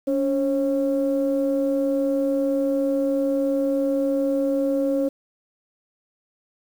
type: tone pair together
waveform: sine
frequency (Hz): 281.6 / 541.8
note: C#4 / C#5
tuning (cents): +27 / -40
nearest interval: major seventh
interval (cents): 1133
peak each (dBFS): -21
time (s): 0.07-5.09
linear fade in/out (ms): 10
effects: tanh soft clip ceiling -13 dBFS + 8-bit